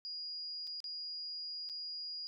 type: tone with dropouts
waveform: sine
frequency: 4868 Hz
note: D#8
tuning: 39 cents flat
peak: -40 dBFS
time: 0.05-2.27 s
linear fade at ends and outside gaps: 0 ms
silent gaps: 0.67-0.674 / 0.803-0.842 / 1.69-1.697 s
effects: none